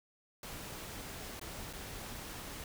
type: noise with dropouts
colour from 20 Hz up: pink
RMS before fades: -45 dBFS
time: 0.43-2.64 s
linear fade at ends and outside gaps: 2 ms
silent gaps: 1.396-1.413 / 1.729-1.734 s
effects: none